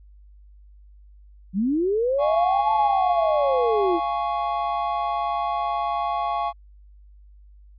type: linear two-way sweep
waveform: sine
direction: up then down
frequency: 174.61 to 880 to 322.1 Hz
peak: -19 dBFS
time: 1.53-4 s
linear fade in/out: 50 ms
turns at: 2.72 s
type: chord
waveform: triangle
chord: Db major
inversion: first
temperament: just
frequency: 693 / 831.5 / 1108.7 Hz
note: F5 / Ab5 / Db6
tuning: -14 / +2 / 0 cents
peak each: -25 dBFS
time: 2.18-6.53 s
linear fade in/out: 50 ms
effects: added 50 Hz sine -46 dBFS peak until 7.78 s + resampled to 11025 Hz